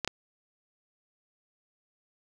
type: clicks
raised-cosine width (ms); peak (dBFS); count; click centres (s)
0.2; -12; 2; 0.047 / 0.076
effects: none